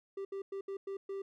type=tone bursts at uneven times; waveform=triangle; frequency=392 Hz; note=G4; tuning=in tune; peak=-35 dBFS; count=6; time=0.17-0.25 / 0.32-0.42 / 0.52-0.61 / 0.68-0.77 / 0.87-0.97 / 1.09-1.22 s; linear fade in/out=5 ms; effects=none